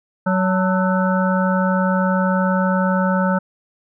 harmonic tone with a mistuned harmonic, 187.1 Hz, F#3, 20 cents sharp, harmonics 1 / 3 / 5 / 7 / 8, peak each -17 / -22 / -24 / -25 / -26 dBFS, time 0.26-3.39 s, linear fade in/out 10 ms, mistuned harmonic 5, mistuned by -71 cents, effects none

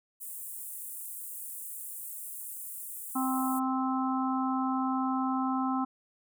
pink high-pass noise, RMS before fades -41 dBFS, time 0.2-3.6 s, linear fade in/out 20 ms, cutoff 8400 Hz, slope 48 dB/octave
harmonic tone, 261.6 Hz, C4, in tune, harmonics 1 / 3 / 4 / 5, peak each -29 / -34 / -35 / -36 dBFS, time 3.15-5.85 s, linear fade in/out 10 ms
effects none

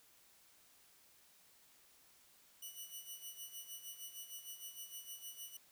5% pulse tone with tremolo, 2951 Hz, F#7, 5 cents flat, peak -37 dBFS, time 2.62-5.57 s, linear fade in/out 5 ms, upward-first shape sine, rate 6.5 Hz, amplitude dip 70%, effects white hiss -67 dBFS RMS until 5.71 s

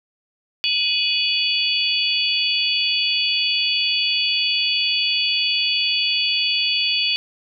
sine tone cluster, 2500 / 2923 / 3404 / 4538 Hz, D#7 / F#7 / G#7 / C#8, +8 / -22 / +42 / +40 cents, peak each -23 dBFS, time 0.64-7.16 s, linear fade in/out 0 ms, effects none

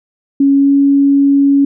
sine tone with pitch glide, 277.2 to 279.3 Hz, C#4 to C#4, 0 to +13 cents, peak -6 dBFS, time 0.4-1.65 s, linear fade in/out 5 ms, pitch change +13 cents, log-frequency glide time 0.56-0.72 s, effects none

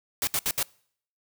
white noise bursts, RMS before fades -26 dBFS, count 4, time 0.22-0.629 s, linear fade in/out 2 ms, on 52 ms, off 67 ms, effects noise-tail reverb RT60 0.6 s tail -25 dB re dry

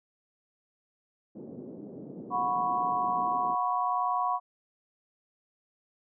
pink band-pass noise, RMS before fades -43 dBFS, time 1.35-3.55 s, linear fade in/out 5 ms, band 180 to 440 Hz, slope 24 dB/octave
sine chord, F# suspended fourth, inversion none, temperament equal with one note detuned, 728.1 / 987.8 / 1108.7 Hz, F#5 / B5 / C#6, -28 / 0 / 0 cents, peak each -30 dBFS, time 2.3-4.4 s, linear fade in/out 50 ms
effects none

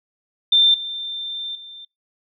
sine tone with level steps, 3578 Hz, A7, 28 cents sharp, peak -11 / -26 / -36 dBFS, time 0.52-1.85 s, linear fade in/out 5 ms, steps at 0.74 / 1.55 s, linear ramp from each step 2 ms, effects noise-tail reverb RT60 0.2 s tail -25 dB re dry

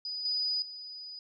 sine tone with level steps, 4959 Hz, D#8, 7 cents flat, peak -34 / -28 / -41 dBFS, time 0.05-1.19 s, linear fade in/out 2 ms, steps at 0.25 / 0.62 s, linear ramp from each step 2 ms, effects none

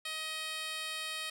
10% pulse tone with band-pass filter, 630 Hz, D#5, 21 cents sharp, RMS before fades -39 dBFS, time 0.05-1.3 s, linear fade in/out 5 ms, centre 5200 Hz, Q 0.62, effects none

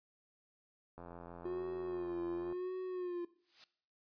click train, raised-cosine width 1 ms, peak -36 dBFS, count 134, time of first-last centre 0.98-2.525 s, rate 86.1 Hz
triangle tone with vibrato, 357.7 Hz, F4, 41 cents sharp, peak -35 dBFS, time 1.45-3.25 s, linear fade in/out 5 ms, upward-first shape sine, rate 0.93 Hz, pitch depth 64 cents each way
blue noise with exponential growth, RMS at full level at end -45 dBFS, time 3.36-3.64 s, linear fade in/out 1 ms, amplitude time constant 59 ms
effects noise-tail reverb RT60 0.6 s tail -18 dB re dry + resampled to 11025 Hz

